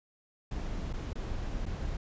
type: noise with dropouts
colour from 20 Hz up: brown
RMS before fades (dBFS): -35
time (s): 0.51-1.97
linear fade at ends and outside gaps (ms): 5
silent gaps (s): 0.929-0.936 / 1.132-1.154 / 1.656-1.662
effects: resampled to 16000 Hz